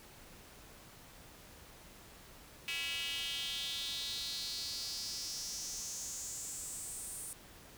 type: tone with high-pass filter sweep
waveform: square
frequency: 152.1 Hz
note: D#3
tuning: 39 cents flat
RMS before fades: -41 dBFS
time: 2.68-7.33 s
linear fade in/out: 0 ms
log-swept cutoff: 2600 to 9300 Hz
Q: 4.7
effects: pink hiss -56 dBFS RMS until 7.77 s